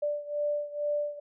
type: beating tone pair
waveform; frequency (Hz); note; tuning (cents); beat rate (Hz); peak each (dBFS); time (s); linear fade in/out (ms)
sine; 587.3 / 589.5; D5 / D5; 0 / +6; 2.2; -30 / -33; 0.02-1.2; 10
effects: none